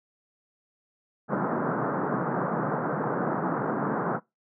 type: band-pass noise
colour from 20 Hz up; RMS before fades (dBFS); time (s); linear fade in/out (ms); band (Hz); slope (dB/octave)
pink; -28; 1.28-4.2; 50; 140 to 1500; 48
effects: noise-tail reverb RT60 0.2 s tail -22 dB re dry